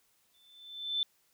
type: tone with exponential growth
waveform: sine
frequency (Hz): 3531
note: A7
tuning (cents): +5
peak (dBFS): -26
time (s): 0.34-1.03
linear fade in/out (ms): 1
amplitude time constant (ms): 150
effects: white hiss -71 dBFS RMS until 1.33 s